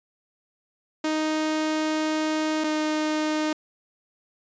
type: tone pair in turn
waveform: sawtooth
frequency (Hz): 311.1 / 307.9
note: D#4 / D#4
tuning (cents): 0 / -18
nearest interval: unison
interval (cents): 18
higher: first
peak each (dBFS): -19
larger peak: neither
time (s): 1.04-2.64 / 2.64-3.53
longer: first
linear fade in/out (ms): 5
effects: resampled to 16000 Hz